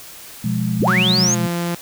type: chord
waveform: sine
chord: F diminished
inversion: second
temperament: equal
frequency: 123.47 / 174.61 / 207.7 Hz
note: Cb3 / F3 / Ab3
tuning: 0 / 0 / 0 cents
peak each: -22 / -23 / -21 dBFS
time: 0.44-1.47 s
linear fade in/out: 5 ms
type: linear sweep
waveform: sine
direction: up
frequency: 30.87 to 6760 Hz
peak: -15 dBFS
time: 0.8-1.35 s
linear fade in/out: 10 ms
type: tone with pitch glide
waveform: sawtooth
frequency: 183.5 to 172.2 Hz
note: F#3 to F3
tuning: -14 to -24 cents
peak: -16 dBFS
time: 0.87-1.75 s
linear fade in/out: 5 ms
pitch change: -110 cents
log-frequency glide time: 1.21-1.37 s
effects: white hiss -38 dBFS RMS until 1.81 s